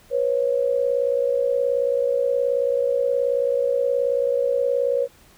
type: tone pair together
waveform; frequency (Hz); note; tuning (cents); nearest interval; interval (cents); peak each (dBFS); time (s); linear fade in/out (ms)
sine; 488.3 / 547; B4 / C#5; -20 / -23; major second; 197; -21; 0.1-5.08; 50
effects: pink hiss -53 dBFS RMS until 5.37 s